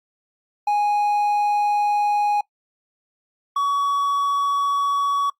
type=tone pair in turn; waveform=triangle; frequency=828 / 1128.7 Hz; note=G#5 / C#6; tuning=-5 / +31 cents; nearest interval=perfect fourth; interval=536 cents; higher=second; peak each=-15 / -16 dBFS; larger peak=first; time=0.67-2.41 / 3.56-5.3 s; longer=neither; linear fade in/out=5 ms; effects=noise-tail reverb RT60 0.1 s tail -21 dB re dry + Opus 48 kbps